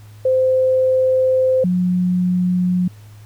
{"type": "tone pair in turn", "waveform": "sine", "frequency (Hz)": [518, 180.52], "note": ["C5", "F#3"], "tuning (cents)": [-17, -42], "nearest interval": "octave + tritone", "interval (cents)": 1825, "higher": "first", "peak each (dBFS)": [-12, -14], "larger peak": "first", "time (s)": [[0.25, 1.64], [1.64, 2.88]], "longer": "first", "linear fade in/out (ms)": 5, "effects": ["added 105 Hz sine -38 dBFS peak until 3.25 s", "pink hiss -51 dBFS RMS until 3.25 s"]}